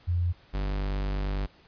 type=tone pair in turn; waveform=sine / 45% pulse; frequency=87.31 / 49 Hz; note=F2 / G1; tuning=0 / 0 cents; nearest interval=minor seventh; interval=1000 cents; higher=first; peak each=-23 / -27 dBFS; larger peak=first; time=0.07-0.33 / 0.53-1.47 s; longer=second; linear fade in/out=20 ms; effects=pink hiss -58 dBFS RMS until 1.67 s + resampled to 11025 Hz